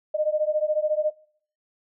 sine beating tone pair, 605 / 619 Hz, D#5 / D#5, -49 / -9 cents, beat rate 14 Hz, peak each -24 dBFS, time 0.14-1.11 s, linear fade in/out 10 ms, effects noise-tail reverb RT60 0.5 s tail -20 dB re dry

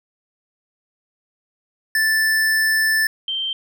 square / sine tone pair in turn, 1760 / 3136 Hz, A6 / G7, 0 / 0 cents, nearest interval minor seventh, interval 1000 cents, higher second, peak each -16 / -21 dBFS, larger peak first, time 1.95-3.07 / 3.28-3.53 s, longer first, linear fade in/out 2 ms, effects none

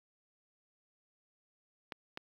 clicks, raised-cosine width 0.3 ms, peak -24 dBFS, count 2, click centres 1.922 / 2.174 s, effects high-pass 150 Hz 12 dB/octave + 9-bit

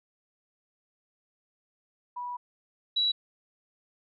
sine tone pair in turn, 978 / 3912 Hz, B5 / B7, -17 / -17 cents, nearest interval 2 octaves, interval 2400 cents, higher second, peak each -33 / -23 dBFS, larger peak second, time 2.16-2.37 / 2.96-3.12 s, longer first, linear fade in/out 10 ms, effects none

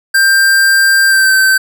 square tone with pitch glide, 1575 to 1547 Hz, G6 to G6, +8 to -23 cents, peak -7 dBFS, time 0.14-1.58 s, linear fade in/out 10 ms, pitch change -31 cents, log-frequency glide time 1.09-1.34 s, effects none

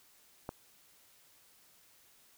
click, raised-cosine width 1 ms, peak -24 dBFS, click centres 0.491 s, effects white hiss -64 dBFS RMS until 2.37 s

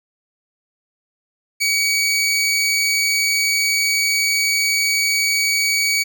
20% pulse tone, 2262 Hz, C#7, 34 cents sharp, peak -11 dBFS, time 1.6-6.04 s, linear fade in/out 20 ms, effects none

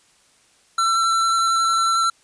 square tone with vibrato, 1344 Hz, E6, 33 cents sharp, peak -17 dBFS, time 0.78-2.1 s, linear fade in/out 5 ms, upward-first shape sine, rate 11 Hz, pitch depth 10 cents each way, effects white hiss -57 dBFS RMS until 2.23 s + resampled to 22050 Hz

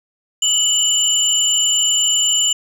sine tone pair together, 2960 / 7184 Hz, F#7 / A8, 0 / +35 cents, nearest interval octave + minor third, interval 1535 cents, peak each -15 dBFS, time 0.42-2.53 s, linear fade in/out 5 ms, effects tanh soft clip ceiling -7 dBFS

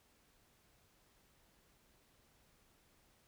silence, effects pink hiss -71 dBFS RMS until 3.27 s

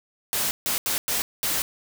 white noise bursts at uneven times, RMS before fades -25 dBFS, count 5, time 0.33-0.51 / 0.66-0.78 / 0.86-0.98 / 1.08-1.22 / 1.43-1.62 s, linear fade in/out 0 ms, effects none

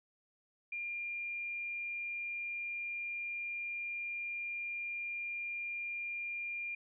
sine tone, 2400 Hz, D7, 37 cents sharp, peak -37 dBFS, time 0.72-6.75 s, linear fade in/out 5 ms, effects none

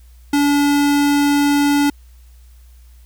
square tone, 287.3 Hz, D4, 38 cents flat, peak -13 dBFS, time 0.33-1.9 s, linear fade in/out 5 ms, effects added 60 Hz sine -41 dBFS peak until 3.05 s + white hiss -57 dBFS RMS until 3.05 s

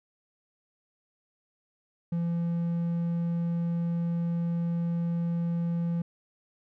triangle tone, 169.9 Hz, F3, 47 cents flat, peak -24 dBFS, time 2.12-6.02 s, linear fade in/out 5 ms, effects none

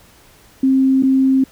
sine tone with dropouts, 265.4 Hz, C4, 25 cents sharp, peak -10 dBFS, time 0.63-1.44 s, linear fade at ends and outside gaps 5 ms, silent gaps 1.026-1.033 s, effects pink hiss -48 dBFS RMS until 1.51 s

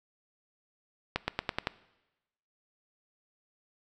accelerating click train, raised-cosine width 0.3 ms, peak -12 dBFS, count 6, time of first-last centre 1.16-1.671 s, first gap 120 ms, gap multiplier 0.92, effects noise-tail reverb RT60 1.0 s tail -19 dB re dry

